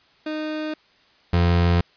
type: tone pair in turn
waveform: 30% pulse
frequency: 308.4 / 86.54 Hz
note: D#4 / F2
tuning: -15 / -15 cents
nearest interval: octave + minor seventh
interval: 2200 cents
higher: first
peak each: -23 / -13 dBFS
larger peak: second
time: 0.26-0.74 / 1.33-1.81 s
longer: neither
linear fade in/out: 5 ms
effects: white hiss -57 dBFS RMS until 1.96 s + resampled to 11025 Hz